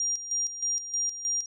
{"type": "tone with tremolo", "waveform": "sine", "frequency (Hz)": 5700, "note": "F8", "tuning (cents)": 34, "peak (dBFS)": -25, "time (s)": [0, 1.46], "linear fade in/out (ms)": 2, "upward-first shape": "square", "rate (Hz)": 3.2, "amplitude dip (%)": 70, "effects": []}